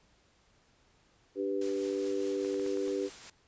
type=chord; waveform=sine; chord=G major; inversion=second; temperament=equal; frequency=293.7 / 392 / 493.9 Hz; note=D4 / G4 / B4; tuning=0 / 0 / 0 cents; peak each=-36 / -32 / -36 dBFS; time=1.35-3.1 s; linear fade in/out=50 ms
type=noise with tremolo; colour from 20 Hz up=white; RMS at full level=-46 dBFS; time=1.61-3.3 s; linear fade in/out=5 ms; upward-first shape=triangle; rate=4.9 Hz; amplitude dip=35%
type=clicks; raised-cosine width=0.5 ms; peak=-34 dBFS; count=6; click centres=2.448 / 2.543 / 2.597 / 2.663 / 2.772 / 2.88 s
effects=pink hiss -67 dBFS RMS until 3.47 s + resampled to 16000 Hz